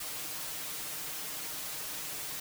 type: noise with comb filter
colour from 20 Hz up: white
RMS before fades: -39 dBFS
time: 0-2.4 s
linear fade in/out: 5 ms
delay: 6.5 ms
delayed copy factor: +0.9
effects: none